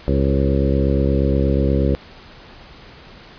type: harmonic tone with a mistuned harmonic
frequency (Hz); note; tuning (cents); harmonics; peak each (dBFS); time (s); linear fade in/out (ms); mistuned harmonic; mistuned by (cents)
68.4; C#2; -23; 1 / 2 / 3 / 4 / 5 / 6 / 7 / 8; -18 / -21 / -23 / -24 / -25 / -26 / -26 / -27; 0.08-1.95; 0; 7; +22
effects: pink hiss -42 dBFS RMS until 3.38 s + resampled to 11025 Hz